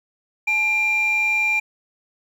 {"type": "tone pair together", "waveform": "triangle", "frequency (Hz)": [852.8, 2383], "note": ["G#5", "D7"], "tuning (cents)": [46, 25], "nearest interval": "octave + tritone", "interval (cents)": 1779, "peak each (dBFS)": [-26, -14], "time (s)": [0.47, 1.6], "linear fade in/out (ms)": 10, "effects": ["tanh soft clip ceiling -14 dBFS"]}